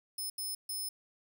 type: tone bursts at uneven times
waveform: 5% pulse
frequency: 5200 Hz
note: E8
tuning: 24 cents flat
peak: -30 dBFS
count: 3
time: 0.18-0.3 / 0.38-0.55 / 0.69-0.89 s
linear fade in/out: 5 ms
effects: none